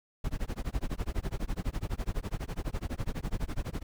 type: noise with tremolo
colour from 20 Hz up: brown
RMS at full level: -30 dBFS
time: 0.24-3.83 s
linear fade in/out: 5 ms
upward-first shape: sine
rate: 12 Hz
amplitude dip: 100%
effects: none